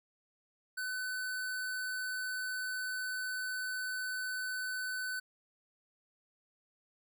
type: tone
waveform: square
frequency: 1508 Hz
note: F#6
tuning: 32 cents sharp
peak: -36 dBFS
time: 0.77-5.2 s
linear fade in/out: 10 ms
effects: none